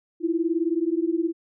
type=beating tone pair; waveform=sine; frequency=323.5 / 342.5 Hz; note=E4 / F4; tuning=-32 / -34 cents; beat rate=19 Hz; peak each=-24 dBFS; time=0.2-1.33 s; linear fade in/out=50 ms; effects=none